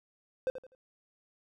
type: tone with echo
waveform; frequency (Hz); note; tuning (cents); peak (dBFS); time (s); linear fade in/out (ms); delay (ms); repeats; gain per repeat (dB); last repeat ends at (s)
triangle; 516; C5; -24; -25; 0.47-0.5; 0; 83; 3; -11; 0.749
effects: none